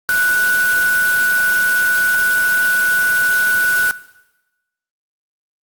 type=tone in noise; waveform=sine; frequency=1480 Hz; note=F#6; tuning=in tune; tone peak=-13 dBFS; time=0.09-3.91 s; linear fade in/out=0 ms; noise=white; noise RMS=-24 dBFS; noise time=0.09-3.91 s; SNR=+8 dB; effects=noise-tail reverb RT60 1.0 s tail -17 dB re dry + Opus 48 kbps